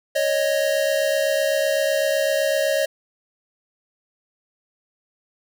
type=tone pair together; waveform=square; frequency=554.4 / 622.3 Hz; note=C#5 / D#5; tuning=0 / 0 cents; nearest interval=major second; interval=200 cents; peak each=-22 dBFS; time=0.15-2.86 s; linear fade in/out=10 ms; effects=none